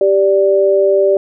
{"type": "tone pair together", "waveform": "sine", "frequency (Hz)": [392, 585.3], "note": ["G4", "D5"], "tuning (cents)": [0, -6], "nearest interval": "perfect fifth", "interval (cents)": 694, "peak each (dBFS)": -11, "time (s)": [0.01, 1.17], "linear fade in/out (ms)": 2, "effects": []}